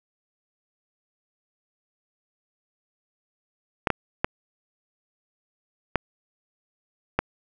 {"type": "clicks", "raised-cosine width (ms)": 0.5, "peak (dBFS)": -5, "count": 5, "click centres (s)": [3.872, 3.903, 4.245, 5.957, 7.19], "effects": []}